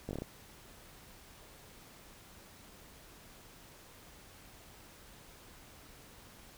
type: slowing click train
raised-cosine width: 2 ms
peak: -25 dBFS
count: 6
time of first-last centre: 0.09-0.221 s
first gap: 19 ms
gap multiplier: 1.16
effects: pink hiss -56 dBFS RMS until 6.57 s